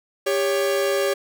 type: tone pair together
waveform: 45% pulse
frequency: 397.7 / 558.1 Hz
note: G4 / C#5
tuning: +25 / +12 cents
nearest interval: tritone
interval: 587 cents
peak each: -22 dBFS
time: 0.26-1.14 s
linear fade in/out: 10 ms
effects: none

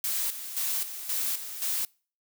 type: noise with tremolo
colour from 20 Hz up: blue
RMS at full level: -29 dBFS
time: 0.04-1.85 s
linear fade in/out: 2 ms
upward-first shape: square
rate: 1.9 Hz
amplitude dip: 65%
effects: noise-tail reverb RT60 0.4 s tail -26 dB re dry

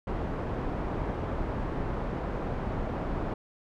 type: low-pass noise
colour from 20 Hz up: pink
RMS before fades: -32 dBFS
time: 0.07-3.34 s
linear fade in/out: 5 ms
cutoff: 990 Hz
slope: 12 dB/octave
effects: none

